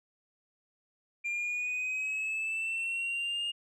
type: linear sweep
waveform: sine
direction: up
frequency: 2386 to 2840 Hz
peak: -28 dBFS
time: 1.24-3.52 s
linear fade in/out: 20 ms
effects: tanh soft clip ceiling -30 dBFS